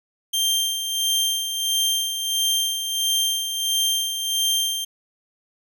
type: tone with tremolo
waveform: sawtooth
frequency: 3167 Hz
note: G7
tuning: 17 cents sharp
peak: -15 dBFS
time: 0.33-4.85 s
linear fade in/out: 10 ms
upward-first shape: sine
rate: 1.5 Hz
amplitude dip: 55%
effects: none